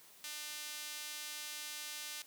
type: tone with high-pass filter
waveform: sawtooth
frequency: 300 Hz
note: D4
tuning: 37 cents sharp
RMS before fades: -45 dBFS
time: 0.24-2.22 s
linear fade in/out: 2 ms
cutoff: 3100 Hz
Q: 0.72
effects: white hiss -60 dBFS RMS until 2.26 s + high-pass 100 Hz 12 dB/octave